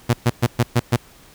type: tone bursts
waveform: sawtooth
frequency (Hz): 120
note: B2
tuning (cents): -49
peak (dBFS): -9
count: 6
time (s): 0.09-0.966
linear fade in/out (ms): 10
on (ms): 46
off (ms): 120
effects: pink hiss -48 dBFS RMS until 1.34 s